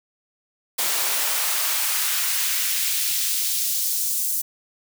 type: noise with high-pass filter sweep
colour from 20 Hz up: white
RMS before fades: -23 dBFS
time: 0.78-4.42 s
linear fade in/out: 10 ms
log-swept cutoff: 430 to 7900 Hz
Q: 0.84
effects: none